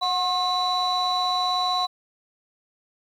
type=tone cluster; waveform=sine; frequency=729 / 1076 / 3954 Hz; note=F#5 / C6 / B7; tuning=-26 / +48 / +1 cents; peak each=-24 dBFS; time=0.01-1.87 s; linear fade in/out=20 ms; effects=tanh soft clip ceiling -16 dBFS + 9-bit